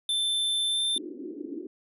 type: tone with pitch glide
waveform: square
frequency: 3543 to 3568 Hz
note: A7 to A7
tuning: +11 to +23 cents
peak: -25 dBFS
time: 0.09-0.98 s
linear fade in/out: 2 ms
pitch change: +12 cents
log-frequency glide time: 0.69-0.8 s
type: band-pass noise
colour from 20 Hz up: pink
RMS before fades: -38 dBFS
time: 0.96-1.67 s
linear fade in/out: 5 ms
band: 280 to 370 Hz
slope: 48 dB/octave
effects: resampled to 32000 Hz